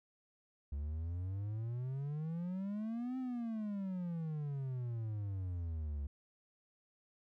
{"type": "exponential two-way sweep", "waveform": "triangle", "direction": "up then down", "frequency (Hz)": [69.4, 261.6, 69.4], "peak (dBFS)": -35, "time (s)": [0.72, 6.07], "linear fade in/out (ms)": 5, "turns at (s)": 3.18, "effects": []}